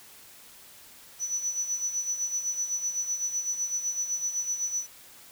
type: tone with tremolo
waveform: sine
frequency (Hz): 5950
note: F#8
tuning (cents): +9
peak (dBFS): -25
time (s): 1.19-4.87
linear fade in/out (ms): 50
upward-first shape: sine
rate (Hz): 7.9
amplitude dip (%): 65
effects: white hiss -51 dBFS RMS until 5.31 s